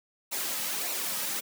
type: noise with flanger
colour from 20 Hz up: white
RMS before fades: -32 dBFS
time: 0.31-1.41 s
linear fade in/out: 20 ms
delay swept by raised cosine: 0.6 to 2.9 ms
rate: 1.7 Hz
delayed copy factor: -0.55
effects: high-pass 200 Hz 12 dB/octave